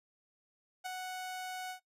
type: tone with ADSR envelope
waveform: sawtooth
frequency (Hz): 740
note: F#5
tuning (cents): 0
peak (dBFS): -31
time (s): 0.84-1.8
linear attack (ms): 24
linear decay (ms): 3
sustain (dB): -4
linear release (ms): 97
effects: noise-tail reverb RT60 0.1 s tail -17 dB re dry + resampled to 32000 Hz